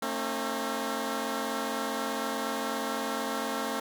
10% pulse tone cluster, 225 / 269.1 / 309.1 Hz, A3 / C4 / D#4, +39 / +49 / -11 cents, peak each -25 / -25 / -32 dBFS, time 0.02-3.8 s, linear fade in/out 5 ms, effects none

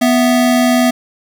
square tone pair together, 247 / 659.3 Hz, B3 / E5, 0 / 0 cents, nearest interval octave + perfect fourth, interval 1700 cents, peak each -11 / -16 dBFS, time 0.01-0.91 s, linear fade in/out 10 ms, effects none

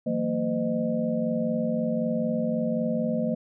sine tone cluster, 164.1 / 185.5 / 229.4 / 512 / 616 Hz, E3 / F#3 / A#3 / C5 / D#5, -8 / +5 / -28 / -38 / -17 cents, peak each -34 / -34 / -26 / -31 / -31 dBFS, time 0.06-3.35 s, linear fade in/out 10 ms, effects none

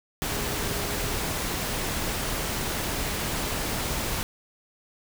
sine tone in noise, 410.3 Hz, G#4, 21 cents flat, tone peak -38 dBFS, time 0.29-1.15 s, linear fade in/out 0 ms, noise pink, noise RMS -29 dBFS, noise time 0.22-4.23 s, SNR -12 dB, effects none

